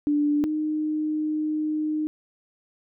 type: tone pair in turn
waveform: sine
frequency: 293.7 / 307 Hz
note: D4 / D#4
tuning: 0 / -23 cents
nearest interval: minor second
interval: 77 cents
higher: second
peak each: -19 / -23 dBFS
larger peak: first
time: 0.07-0.44 / 0.44-2.07 s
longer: second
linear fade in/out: 0 ms
effects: none